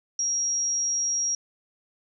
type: tone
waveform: sine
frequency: 5650 Hz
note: F8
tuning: 19 cents sharp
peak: -23 dBFS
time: 0.19-1.35 s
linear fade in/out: 2 ms
effects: none